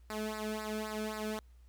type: tone with flanger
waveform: sawtooth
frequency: 215.4 Hz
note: A3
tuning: 37 cents flat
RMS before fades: -38 dBFS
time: 0.1-1.39 s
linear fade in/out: 0 ms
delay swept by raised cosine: 0.31 to 1.06 ms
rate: 3.8 Hz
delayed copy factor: -0.9
effects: added 60 Hz sine -55 dBFS peak until 1.68 s + pink hiss -74 dBFS RMS until 1.68 s